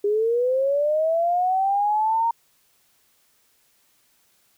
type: linear sweep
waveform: sine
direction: up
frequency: 403 to 932.3 Hz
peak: -18 dBFS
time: 0.04-2.31 s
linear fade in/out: 5 ms
effects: white hiss -63 dBFS RMS until 4.57 s